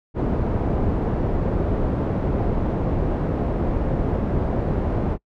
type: low-pass noise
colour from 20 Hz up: pink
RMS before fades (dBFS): -22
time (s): 0.14-5.18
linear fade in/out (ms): 50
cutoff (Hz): 600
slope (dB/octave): 12
effects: noise-tail reverb RT60 0.1 s tail -26 dB re dry